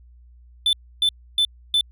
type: tone bursts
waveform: triangle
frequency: 3520 Hz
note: A7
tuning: in tune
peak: -14 dBFS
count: 4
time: 0.66-1.81 s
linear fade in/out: 2 ms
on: 70 ms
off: 290 ms
effects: added 60 Hz sine -46 dBFS peak until 1.91 s